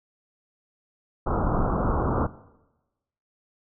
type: low-pass noise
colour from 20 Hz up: pink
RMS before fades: -24 dBFS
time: 1.26-2.27 s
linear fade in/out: 10 ms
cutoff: 1400 Hz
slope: 96 dB/octave
effects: noise-tail reverb RT60 1.0 s tail -18 dB re dry